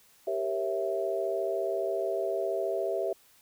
sine chord, G diminished seventh, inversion none, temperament equal with one note detuned, 392 / 466.2 / 545.5 / 659.3 Hz, G4 / Bb4 / Db5 / Fb5, 0 / 0 / -28 / 0 cents, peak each -32 / -37 / -35 / -31 dBFS, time 0.27-3.13 s, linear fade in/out 5 ms, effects white hiss -61 dBFS RMS until 3.41 s

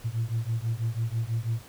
sine beating tone pair, 111.3 / 117.4 Hz, A2 / A#2, +20 / +13 cents, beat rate 6.1 Hz, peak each -28 dBFS, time 0.04-1.62 s, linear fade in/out 20 ms, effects tanh soft clip ceiling -21 dBFS + pink hiss -50 dBFS RMS until 1.68 s

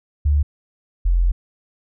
sine tone pair in turn, 73 / 43.41 Hz, D2 / F1, -10 / -10 cents, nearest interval major sixth, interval 900 cents, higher first, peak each -13 dBFS, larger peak neither, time 0.25-0.43 / 1.05-1.32 s, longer second, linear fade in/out 10 ms, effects none

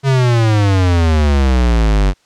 square exponential sweep, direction down, 138.59 to 46.81 Hz, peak -10 dBFS, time 0.03-2.14 s, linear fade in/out 50 ms, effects white hiss -55 dBFS RMS until 2.25 s + low-pass 6000 Hz 12 dB/octave

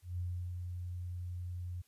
sine tone with ADSR envelope, 88.9 Hz, F2, 31 cents sharp, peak -34 dBFS, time 0.02-1.82 s, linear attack 160 ms, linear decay 340 ms, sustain -4 dB, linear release 11 ms, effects white hiss -72 dBFS RMS until 1.87 s + resampled to 32000 Hz

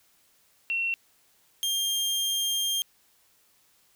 sine / sawtooth tone pair in turn, 2720 / 3201 Hz, F7 / G7, -46 / +36 cents, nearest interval minor third, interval 282 cents, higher second, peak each -25 / -22 dBFS, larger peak second, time 0.7-0.94 / 1.63-2.82 s, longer second, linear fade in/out 0 ms, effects white hiss -64 dBFS RMS until 3.95 s

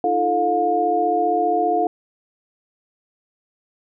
sine tone cluster, 307.7 / 342.8 / 439.1 / 713 Hz, D#4 / F4 / A4 / F5, -19 / -32 / -4 / +36 cents, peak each -27 / -25 / -23 / -18 dBFS, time 0.04-1.87 s, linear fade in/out 2 ms, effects none

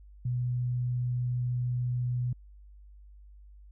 sine tone, 123.47 Hz, B2, in tune, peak -27 dBFS, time 0.25-2.33 s, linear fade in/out 5 ms, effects added 50 Hz sine -49 dBFS peak until 3.71 s

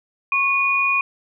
sine tone pair together, 1093.6 / 2455 Hz, C#6 / D#7, -24 / -24 cents, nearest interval octave + major second, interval 1400 cents, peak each -22 / -17 dBFS, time 0.32-1.01 s, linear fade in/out 2 ms, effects none

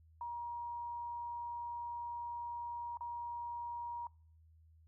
sine tone with dropouts, 950 Hz, A#5, 33 cents sharp, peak -39 dBFS, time 0.21-4.07 s, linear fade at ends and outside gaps 2 ms, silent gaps 2.972-3.008 s, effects noise-tail reverb RT60 0.5 s tail -25 dB re dry + added 80 Hz sine -61 dBFS peak until 4.87 s

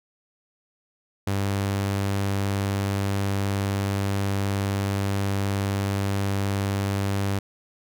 sawtooth tone, 99 Hz, G2, 18 cents sharp, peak -19 dBFS, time 1.27-7.39 s, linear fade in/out 5 ms, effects none

